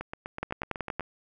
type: two click trains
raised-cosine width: 0.5 ms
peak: -15 / -20 dBFS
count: 7 / 9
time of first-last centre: 0.43-0.996 / 0.01-1.008 s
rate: 10.6 / 8.02 Hz
effects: none